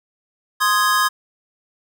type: chord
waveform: square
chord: Ab major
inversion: first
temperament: equal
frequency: 1046.5 / 1244.5 / 1661.2 Hz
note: C6 / Eb6 / Ab6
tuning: 0 / 0 / 0 cents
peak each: -20 dBFS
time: 0.6-1.09 s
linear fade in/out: 20 ms
effects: none